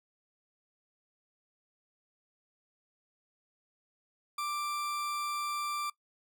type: tone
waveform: 40% pulse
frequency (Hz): 1178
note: D6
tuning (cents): +5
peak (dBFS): -32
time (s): 4.38-5.9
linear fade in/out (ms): 5
effects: noise-tail reverb RT60 0.1 s tail -20 dB re dry